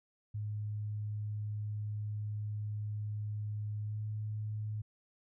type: tone with pitch glide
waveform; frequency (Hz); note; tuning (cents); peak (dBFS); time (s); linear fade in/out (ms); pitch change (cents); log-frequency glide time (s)
sine; 105.3 to 106.83; G#2 to G#2; +24 to +49; -35; 0.34-4.82; 10; +25; 3.82-4
effects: none